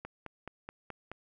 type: click train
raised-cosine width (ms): 0.5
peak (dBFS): -26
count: 6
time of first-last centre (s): 0.05-1.116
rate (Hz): 4.69
effects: none